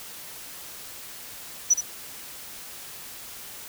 sine tone with echo, 5920 Hz, F#8, in tune, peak -14 dBFS, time 1.7-1.74 s, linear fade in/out 10 ms, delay 71 ms, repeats 1, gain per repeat -9 dB, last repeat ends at 1.811 s, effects white hiss -41 dBFS RMS until 3.68 s

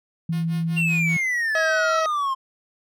sine tone, 164.81 Hz, E3, in tune, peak -21 dBFS, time 0.29-1.17 s, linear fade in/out 5 ms
5% pulse tone with tremolo, 357.4 Hz, F4, 40 cents sharp, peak -27 dBFS, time 0.32-1.25 s, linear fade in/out 10 ms, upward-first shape sine, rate 5.2 Hz, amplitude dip 95%
triangle exponential sweep, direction down, 2794 to 1046.5 Hz, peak -19 dBFS, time 0.76-2.35 s, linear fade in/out 20 ms
harmonic tone, 639 Hz, D#5, 46 cents sharp, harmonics 1 / 2 / 3 / 4 / 5 / 6 / 7 / 8 / 9, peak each -22 / -29 / -31 / -37 / -39 / -40 / -41 / -41 / -37 dBFS, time 1.55-2.06 s, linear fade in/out 2 ms
effects none

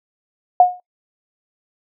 sine tone with exponential decay, 722 Hz, F#5, 43 cents flat, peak -3 dBFS, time 0.6-0.8 s, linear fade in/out 2 ms, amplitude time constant 43 ms, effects noise-tail reverb RT60 0.1 s tail -23 dB re dry

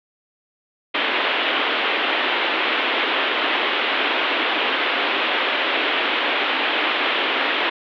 white band-pass noise, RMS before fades -21 dBFS, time 0.94-7.7 s, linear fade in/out 10 ms, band 260 to 3400 Hz, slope 48 dB/octave, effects none

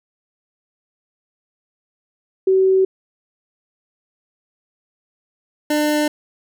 sine / 25% pulse tone pair in turn, 380 / 299.6 Hz, F#4 / D4, +46 / +35 cents, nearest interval major third, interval 411 cents, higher first, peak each -11 / -12 dBFS, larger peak first, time 2.47-2.85 / 5.7-6.08 s, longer neither, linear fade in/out 5 ms, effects none

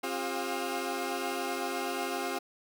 20% pulse tone cluster, 266.5 / 352 / 402.5 / 712 / 1306 Hz, C4 / F4 / G4 / F5 / E6, +32 / +14 / +46 / +33 / -17 cents, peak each -33 / -32 / -32 / -35 / -38 dBFS, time 0.03-2.39 s, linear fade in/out 10 ms, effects none

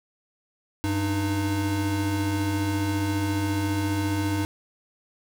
square tone pair together, 97.1 / 305.9 Hz, G2 / D#4, -16 / -29 cents, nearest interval octave + minor sixth, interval 1987 cents, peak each -27 dBFS, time 0.84-4.45 s, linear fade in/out 0 ms, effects none

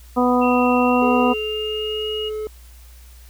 harmonic tone, 247.9 Hz, B3, 7 cents sharp, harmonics 1 / 2 / 3 / 4 / 5, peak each -17 / -20 / -22 / -23 / -24 dBFS, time 0.16-1.34 s, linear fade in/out 20 ms
sine tone with pitch glide, 2714 to 2875 Hz, E7 to F7, +50 to +50 cents, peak -26 dBFS, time 0.41-2.3 s, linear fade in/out 20 ms, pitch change +100 cents, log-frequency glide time 0.79-2.09 s
triangle tone, 430 Hz, A4, 40 cents flat, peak -22 dBFS, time 1.02-2.47 s, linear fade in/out 0 ms
effects added 60 Hz sine -41 dBFS peak until 3.29 s + white hiss -51 dBFS RMS until 3.29 s

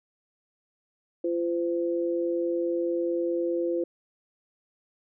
sine tone pair together, 342.6 / 512.9 Hz, F4 / C5, -33 / -35 cents, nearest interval perfect fifth, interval 698 cents, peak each -26 / -29 dBFS, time 1.24-3.84 s, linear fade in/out 5 ms, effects none

